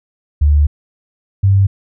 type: tone pair in turn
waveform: sine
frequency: 73.42 / 98 Hz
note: D2 / G2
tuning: 0 / 0 cents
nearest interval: perfect fourth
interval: 500 cents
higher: second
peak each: -7 dBFS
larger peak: neither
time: 0.41-0.67 / 1.43-1.67 s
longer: first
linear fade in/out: 10 ms
effects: none